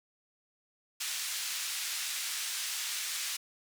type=band-pass noise; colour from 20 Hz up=white; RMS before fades=-36 dBFS; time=1-3.37 s; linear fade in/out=10 ms; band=1800 to 8300 Hz; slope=12 dB/octave; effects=none